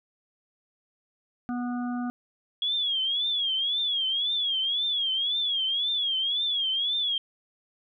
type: harmonic tone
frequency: 244.7 Hz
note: B3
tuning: 16 cents flat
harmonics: 1 / 3 / 5 / 6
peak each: -28 / -38 / -42 / -44 dBFS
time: 1.49-2.1 s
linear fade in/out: 0 ms
type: tone with vibrato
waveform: sine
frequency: 3322 Hz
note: G#7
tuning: in tune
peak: -24 dBFS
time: 2.62-7.18 s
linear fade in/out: 2 ms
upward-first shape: triangle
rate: 1.9 Hz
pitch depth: 150 cents each way
effects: none